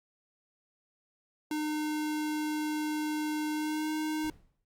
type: tone with pitch glide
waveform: square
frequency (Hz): 304.5 to 309.5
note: D#4 to D#4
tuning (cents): -37 to -9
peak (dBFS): -31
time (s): 1.51-4.3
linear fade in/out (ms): 2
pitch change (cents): +28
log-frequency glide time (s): 3.52-3.92
type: noise with exponential decay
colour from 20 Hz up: brown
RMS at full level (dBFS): -44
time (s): 4.24-4.65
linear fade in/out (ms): 5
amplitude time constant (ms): 89
effects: Opus 48 kbps